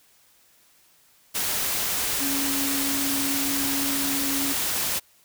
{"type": "tone in noise", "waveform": "sine", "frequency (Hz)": 277.2, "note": "C#4", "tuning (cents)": 0, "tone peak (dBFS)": -28, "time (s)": [2.2, 4.54], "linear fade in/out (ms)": 20, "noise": "white", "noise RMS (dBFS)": -26, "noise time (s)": [1.34, 5], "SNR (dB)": -5, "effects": ["white hiss -59 dBFS RMS until 5.24 s"]}